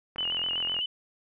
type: click train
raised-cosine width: 0.5 ms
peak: -25 dBFS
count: 28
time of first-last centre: 0.16-0.789 s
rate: 42.9 Hz
type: tone with vibrato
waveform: sine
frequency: 2929 Hz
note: F#7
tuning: 18 cents flat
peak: -27 dBFS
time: 0.18-0.86 s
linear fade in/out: 5 ms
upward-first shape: square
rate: 7.9 Hz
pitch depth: 46 cents each way
effects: none